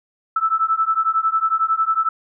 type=beating tone pair; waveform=sine; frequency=1311 / 1322 Hz; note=E6 / E6; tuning=-10 / +5 cents; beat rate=11 Hz; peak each=-19 dBFS; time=0.36-2.09 s; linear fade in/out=5 ms; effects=none